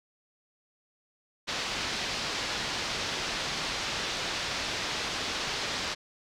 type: low-pass noise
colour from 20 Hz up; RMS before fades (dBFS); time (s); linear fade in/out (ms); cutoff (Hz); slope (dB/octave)
white; -33; 1.47-5.95; 20; 5200; 24
effects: none